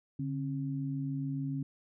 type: tone pair together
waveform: sine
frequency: 143.03 / 270 Hz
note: D3 / C#4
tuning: -45 / -45 cents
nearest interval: major seventh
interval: 1100 cents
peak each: -34 / -36 dBFS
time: 0.19-1.63 s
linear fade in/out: 5 ms
effects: none